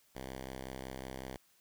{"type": "tone", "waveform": "5% pulse", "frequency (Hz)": 65.41, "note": "C2", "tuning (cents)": 0, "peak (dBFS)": -31, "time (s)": [0.15, 1.37], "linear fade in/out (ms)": 5, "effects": ["white hiss -69 dBFS RMS until 1.6 s"]}